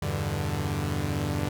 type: chord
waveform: sawtooth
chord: E minor seventh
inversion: none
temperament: equal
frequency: 82.41 / 98 / 123.47 / 146.83 Hz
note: E2 / G2 / B2 / D3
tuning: 0 / 0 / 0 / 0 cents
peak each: -29 / -27 / -33 / -27 dBFS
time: 0.02-1.49 s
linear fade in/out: 5 ms
effects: none